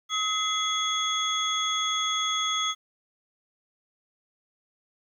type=tone cluster; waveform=sine; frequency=1274 / 2053 / 3367 / 6450 Hz; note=D#6 / C7 / G#7 / G8; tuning=+41 / -33 / +23 / +48 cents; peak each=-29 / -35 / -27 / -34 dBFS; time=0.09-2.75 s; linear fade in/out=50 ms; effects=10-bit